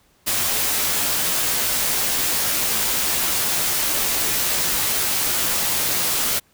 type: noise with comb filter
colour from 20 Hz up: white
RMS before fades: -21 dBFS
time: 0.26-6.4 s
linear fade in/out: 20 ms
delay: 15 ms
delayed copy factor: -0.55
effects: pink hiss -59 dBFS RMS until 6.53 s